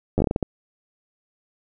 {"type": "slowing click train", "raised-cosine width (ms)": 2, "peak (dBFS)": -8, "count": 9, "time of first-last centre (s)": [0.18, 0.428], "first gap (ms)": 10, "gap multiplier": 1.31, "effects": []}